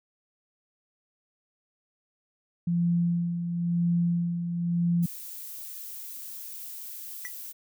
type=tone with tremolo; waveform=sine; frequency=172 Hz; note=F3; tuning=26 cents flat; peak=-21 dBFS; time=2.67-5.06 s; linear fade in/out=5 ms; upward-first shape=sine; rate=0.98 Hz; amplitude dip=55%
type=noise; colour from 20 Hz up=violet; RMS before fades=-40 dBFS; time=5.02-7.53 s; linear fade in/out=20 ms
type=tone with exponential decay; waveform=square; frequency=1962 Hz; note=B6; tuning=12 cents flat; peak=-31 dBFS; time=7.25-7.33 s; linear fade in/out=0 ms; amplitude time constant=16 ms
effects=none